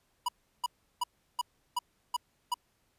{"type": "tone bursts", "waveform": "square", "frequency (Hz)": 978, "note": "B5", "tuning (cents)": -17, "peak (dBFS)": -28, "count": 7, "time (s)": [0.26, 2.542], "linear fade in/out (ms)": 5, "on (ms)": 26, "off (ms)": 350, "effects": ["pink hiss -73 dBFS RMS until 2.98 s", "resampled to 32000 Hz"]}